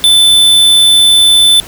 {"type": "tone", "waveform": "square", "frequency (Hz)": 3520, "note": "A7", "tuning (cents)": 0, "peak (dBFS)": -4, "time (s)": [0.04, 1.6], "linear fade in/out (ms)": 0, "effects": ["pink hiss -30 dBFS RMS until 1.67 s"]}